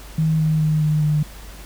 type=tone with pitch steps; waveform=sine; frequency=158.4 / 156.49 / 154.6 / 152.74 / 150.9 Hz; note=D#3 / D#3 / D#3 / D#3 / D3; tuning=+31 / +10 / -11 / -32 / +47 cents; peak=-15 dBFS; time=0.18-1.23 s; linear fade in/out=5 ms; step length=210 ms; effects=added 50 Hz sine -37 dBFS peak until 1.65 s + pink hiss -42 dBFS RMS until 1.65 s